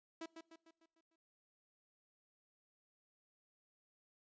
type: tone with echo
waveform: sawtooth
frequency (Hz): 327.3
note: E4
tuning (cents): -12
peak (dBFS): -40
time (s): 0.21-0.26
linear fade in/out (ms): 5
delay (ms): 150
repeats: 6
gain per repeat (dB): -6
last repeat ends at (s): 1.16
effects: noise-tail reverb RT60 0.8 s tail -24 dB re dry + resampled to 16000 Hz